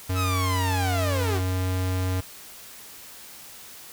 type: tone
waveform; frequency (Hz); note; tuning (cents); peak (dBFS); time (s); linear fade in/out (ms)
square; 92.5; F#2; 0; -24; 0.09-2.21; 10
type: linear sweep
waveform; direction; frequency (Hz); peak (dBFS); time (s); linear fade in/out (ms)
sawtooth; down; 1318.5 to 344.6; -23; 0.14-1.41; 50
effects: white hiss -44 dBFS RMS until 3.92 s